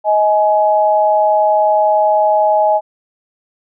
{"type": "tone pair together", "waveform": "sine", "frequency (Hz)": [630, 840.9], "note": ["D#5", "G#5"], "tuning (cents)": [21, 21], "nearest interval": "perfect fourth", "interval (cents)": 500, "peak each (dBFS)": -12, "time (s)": [0.04, 2.81], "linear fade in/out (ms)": 50, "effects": []}